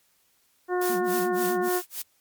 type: harmonic tone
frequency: 360.6 Hz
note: F#4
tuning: 45 cents flat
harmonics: 1 / 2 / 3 / 4 / 5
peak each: -24 / -30 / -34 / -36 / -38 dBFS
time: 0.68-1.82 s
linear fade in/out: 50 ms
type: noise with tremolo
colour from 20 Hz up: blue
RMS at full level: -31 dBFS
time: 0.81-2.02 s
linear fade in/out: 5 ms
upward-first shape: sine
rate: 3.5 Hz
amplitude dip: 100%
type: tone with vibrato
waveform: triangle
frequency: 208.3 Hz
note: G#3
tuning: 5 cents sharp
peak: -31 dBFS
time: 0.89-1.69 s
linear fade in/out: 10 ms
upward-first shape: sine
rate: 8.2 Hz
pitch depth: 230 cents each way
effects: white hiss -66 dBFS RMS until 2.2 s + MP3 96 kbps